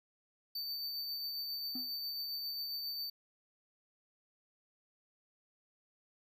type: tone with tremolo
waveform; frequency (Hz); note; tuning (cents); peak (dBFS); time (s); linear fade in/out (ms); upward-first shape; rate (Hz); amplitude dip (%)
square; 4573; D8; -47; -37; 0.55-3.1; 5; triangle; 7.4; 30
type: tone with exponential decay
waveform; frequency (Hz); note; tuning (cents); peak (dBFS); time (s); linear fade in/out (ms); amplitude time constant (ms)
triangle; 253.5; B3; +45; -37; 1.75-1.94; 5; 41
effects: none